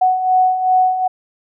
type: beating tone pair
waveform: sine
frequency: 740 / 742.6 Hz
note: F#5 / F#5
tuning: 0 / +6 cents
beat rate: 2.6 Hz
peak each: -19 / -12 dBFS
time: 0.01-1.08 s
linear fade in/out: 10 ms
effects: none